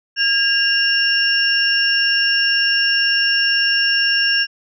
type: tone cluster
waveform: sine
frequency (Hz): 1622 / 2798 / 5440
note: G#6 / F7 / F8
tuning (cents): -41 / +3 / -46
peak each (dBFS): -18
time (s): 0.16-4.47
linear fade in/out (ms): 50
effects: none